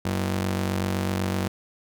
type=ring-modulated tone; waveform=sawtooth; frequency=141.1 Hz; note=C#3; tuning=31 cents sharp; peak=-17 dBFS; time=0.05-1.48 s; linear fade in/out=5 ms; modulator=46.6 Hz; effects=none